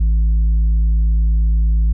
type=tone with tanh clipping; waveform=sine; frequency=54.3 Hz; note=A1; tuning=22 cents flat; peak=-12 dBFS; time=0-1.93 s; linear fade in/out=10 ms; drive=4 dB; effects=none